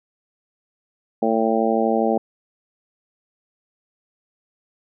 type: harmonic tone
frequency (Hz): 112.4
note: A2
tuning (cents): +37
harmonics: 2 / 3 / 4 / 5 / 6 / 7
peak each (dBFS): -22 / -25 / -23 / -24 / -25 / -24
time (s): 1.22-2.18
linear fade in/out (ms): 5
effects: none